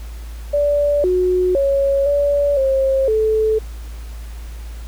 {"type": "tone with pitch steps", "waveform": "sine", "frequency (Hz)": [580, 364.8, 553, 573, 536, 436.3], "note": ["D5", "F#4", "C#5", "D5", "C5", "A4"], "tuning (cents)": [-22, -24, -4, -43, 42, -15], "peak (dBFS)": -13, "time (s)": [0.53, 3.59], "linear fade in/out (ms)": 10, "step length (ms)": 510, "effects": ["added 56 Hz sine -28 dBFS peak until 4.87 s", "pink hiss -44 dBFS RMS until 4.87 s"]}